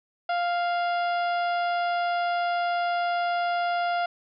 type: harmonic tone with a mistuned harmonic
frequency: 698.5 Hz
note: F5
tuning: in tune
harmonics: 1 / 2 / 3 / 4 / 5 / 6 / 7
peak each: -24 / -31 / -40 / -41 / -43 / -50 / -46 dBFS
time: 0.29-4.06 s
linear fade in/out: 5 ms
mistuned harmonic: 5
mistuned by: -47 cents
effects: none